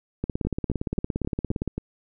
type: two click trains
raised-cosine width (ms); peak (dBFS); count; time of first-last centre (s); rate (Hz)
3; -13 / -15; 26 / 6; 0.24-1.677 / 0.45-1.78; 17.4 / 3.76
effects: none